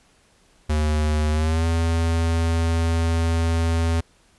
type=tone with pitch glide; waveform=square; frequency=76.3 to 82.73 Hz; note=D#2 to E2; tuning=-33 to +7 cents; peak=-19 dBFS; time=0.69-4.01 s; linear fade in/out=10 ms; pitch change=+140 cents; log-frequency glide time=1.31-1.66 s; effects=pink hiss -58 dBFS RMS until 4.38 s + resampled to 24000 Hz